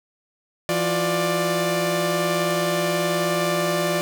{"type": "tone cluster", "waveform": "sawtooth", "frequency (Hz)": [168.7, 356.2, 590], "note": ["E3", "F4", "D5"], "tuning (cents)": [40, 34, 8], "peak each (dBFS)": [-22, -22, -19], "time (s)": [0.69, 4.01], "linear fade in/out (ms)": 0, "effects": []}